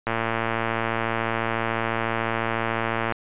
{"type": "click train", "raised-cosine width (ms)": 0.5, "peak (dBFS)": -9, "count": 349, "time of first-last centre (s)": [0.07, 3.123], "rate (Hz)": 114, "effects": ["resampled to 8000 Hz"]}